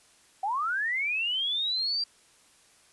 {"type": "linear sweep", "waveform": "sine", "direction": "up", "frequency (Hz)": [740, 4762], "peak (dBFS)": -26, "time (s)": [0.43, 2.04], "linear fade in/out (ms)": 5, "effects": ["white hiss -60 dBFS RMS until 2.92 s", "resampled to 24000 Hz"]}